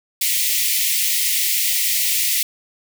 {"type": "high-pass noise", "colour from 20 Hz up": "white", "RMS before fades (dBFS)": -19, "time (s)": [0.21, 2.43], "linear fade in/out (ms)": 5, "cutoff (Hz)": 1900, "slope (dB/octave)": 96, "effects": []}